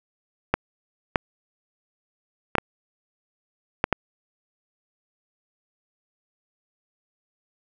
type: clicks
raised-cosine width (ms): 0.5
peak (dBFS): -3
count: 6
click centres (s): 0.54 / 1.158 / 2.553 / 2.583 / 3.841 / 3.927
effects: none